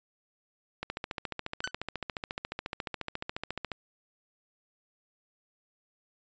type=click train; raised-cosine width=0.3 ms; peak=-18 dBFS; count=42; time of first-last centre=0.83-3.717 s; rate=14.2 Hz
type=tone with exponential decay; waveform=sawtooth; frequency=1507 Hz; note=F#6; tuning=31 cents sharp; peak=-22 dBFS; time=1.64-1.71 s; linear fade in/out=1 ms; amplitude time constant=15 ms
effects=resampled to 16000 Hz